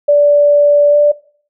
sine tone with pitch glide, 582 to 587.4 Hz, D5 to D5, -16 to 0 cents, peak -5 dBFS, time 0.08-1.12 s, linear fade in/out 10 ms, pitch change +16 cents, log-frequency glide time 0.9-0.96 s, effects noise-tail reverb RT60 0.5 s tail -20 dB re dry

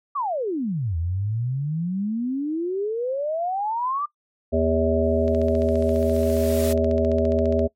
sine exponential two-way sweep, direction down then up, 1200 to 80.1 to 1200 Hz, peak -22 dBFS, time 0.15-4.06 s, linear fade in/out 10 ms, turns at 0.97 s
harmonic tone, 80.7 Hz, E2, 36 cents flat, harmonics 1 / 3 / 5 / 7 / 8, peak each -24 / -24 / -24 / -24 / -24 dBFS, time 4.52-7.68 s, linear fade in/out 20 ms
white noise with exponential growth, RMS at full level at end -31 dBFS, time 5.02-6.73 s, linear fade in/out 5 ms, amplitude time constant 370 ms
click train, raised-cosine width 0.2 ms, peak -24 dBFS, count 35, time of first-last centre 5.28-7.593 s, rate 14.7 Hz
effects noise-tail reverb RT60 0.1 s tail -20 dB re dry + MP3 64 kbps

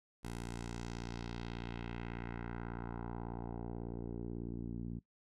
10% pulse tone with low-pass filter sweep, 58.27 Hz, A#1, in tune, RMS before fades -43 dBFS, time 0.23-5 s, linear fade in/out 20 ms, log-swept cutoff 11000 to 220 Hz, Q 1.6, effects noise-tail reverb RT60 0.1 s tail -19 dB re dry

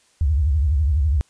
sine tone with vibrato, 73.1 Hz, D2, 7 cents flat, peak -15 dBFS, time 0.21-1.21 s, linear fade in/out 0 ms, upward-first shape triangle, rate 12 Hz, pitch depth 270 cents each way, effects white hiss -59 dBFS RMS until 1.29 s + resampled to 22050 Hz

